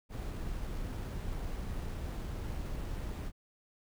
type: noise with sample-and-hold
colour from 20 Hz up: brown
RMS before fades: -38 dBFS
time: 0.09-3.32 s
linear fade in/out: 50 ms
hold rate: 11025 Hz
effects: none